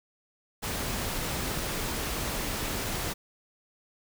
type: noise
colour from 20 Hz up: pink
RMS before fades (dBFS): -32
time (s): 0.62-3.14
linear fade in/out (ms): 20
effects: none